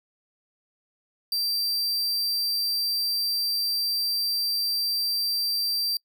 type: tone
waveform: 45% pulse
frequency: 4699 Hz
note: D8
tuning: in tune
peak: -23 dBFS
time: 1.32-5.97 s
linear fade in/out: 2 ms
effects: noise-tail reverb RT60 0.1 s tail -26 dB re dry